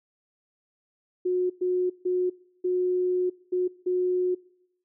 sine tone bursts at uneven times, 363.4 Hz, F#4, 31 cents flat, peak -22 dBFS, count 6, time 1.25-1.5 / 1.61-1.9 / 2.05-2.3 / 2.64-3.3 / 3.52-3.68 / 3.86-4.35 s, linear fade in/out 10 ms, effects noise-tail reverb RT60 0.8 s tail -23 dB re dry

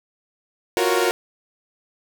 sawtooth chord, Gb major seventh, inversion third, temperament equal with one note detuned, 349.2 / 368.5 / 466.2 / 554.4 Hz, F4 / Gb4 / Bb4 / Db5, 0 / -7 / 0 / 0 cents, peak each -20 / -18 / -18 / -23 dBFS, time 0.77-1.11 s, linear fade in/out 0 ms, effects none

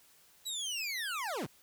25% pulse linear sweep, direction down, 3969 to 79.8 Hz, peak -31 dBFS, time 0.45-1.47 s, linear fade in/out 20 ms, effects white hiss -63 dBFS RMS until 1.62 s

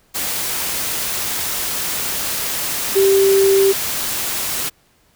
sine tone in noise, 390.2 Hz, G4, 8 cents flat, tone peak -10 dBFS, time 2.95-3.73 s, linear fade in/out 20 ms, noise white, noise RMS -22 dBFS, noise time 0.14-4.7 s, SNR +9 dB, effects pink hiss -57 dBFS RMS until 5.15 s

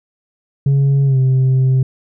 sine tone with pitch glide, 138.59 to 130.81 Hz, C#3 to C3, 0 to 0 cents, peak -7 dBFS, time 0.66-1.83 s, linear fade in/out 5 ms, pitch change -100 cents, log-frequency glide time 1.05-1.18 s, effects tanh soft clip ceiling -9 dBFS

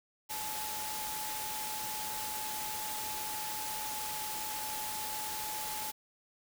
sine tone in noise, 859 Hz, A5, 42 cents flat, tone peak -41 dBFS, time 0.29-5.92 s, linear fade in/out 20 ms, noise white, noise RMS -39 dBFS, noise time 0.29-5.92 s, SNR -5 dB, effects none

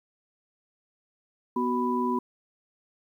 sine tone cluster, 246.5 / 372.9 / 990 Hz, B3 / F#4 / B5, -3 / +14 / +4 cents, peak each -27 / -30 / -28 dBFS, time 1.56-2.19 s, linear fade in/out 5 ms, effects 10-bit

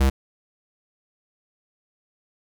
square tone, 67 Hz, C2, 42 cents sharp, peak -16 dBFS, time 0-0.1 s, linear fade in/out 10 ms, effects none

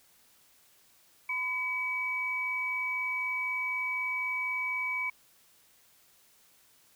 sine tone pair together, 1014 / 2276 Hz, B5 / C#7, +45 / +45 cents, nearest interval octave + major second, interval 1400 cents, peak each -38 / -30 dBFS, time 1.29-5.1 s, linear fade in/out 5 ms, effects white hiss -63 dBFS RMS until 6.95 s

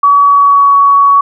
sine tone with pitch glide, 1136 to 1123.6 Hz, C#6 to C#6, +42 to +23 cents, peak -3 dBFS, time 0.03-1.21 s, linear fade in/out 5 ms, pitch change -19 cents, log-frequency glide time 0.21-0.73 s, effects none

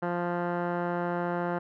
15% pulse tone with low-pass filter, 174.61 Hz, F3, in tune, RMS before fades -30 dBFS, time 0.02-1.59 s, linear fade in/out 10 ms, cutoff 1200 Hz, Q 6.6, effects none

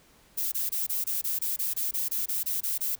violet noise bursts, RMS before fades -29 dBFS, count 15, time 0.37-2.956 s, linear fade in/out 10 ms, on 150 ms, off 24 ms, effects pink hiss -59 dBFS RMS until 2.99 s

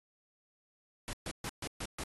pink noise bursts, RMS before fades -39 dBFS, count 6, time 1.08-2.036 s, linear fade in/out 0 ms, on 51 ms, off 130 ms, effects AAC 32 kbps

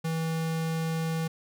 square tone, 162.3 Hz, E3, 27 cents flat, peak -28 dBFS, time 0.04-1.28 s, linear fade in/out 10 ms, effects none

